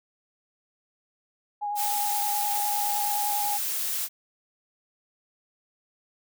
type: tone with vibrato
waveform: sine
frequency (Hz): 825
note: G#5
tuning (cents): -12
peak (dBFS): -27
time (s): 1.61-3.58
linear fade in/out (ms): 20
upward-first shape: triangle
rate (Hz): 9.7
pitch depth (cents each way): 21
type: noise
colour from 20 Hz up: blue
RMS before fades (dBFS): -29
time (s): 1.75-4.09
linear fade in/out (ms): 50
effects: none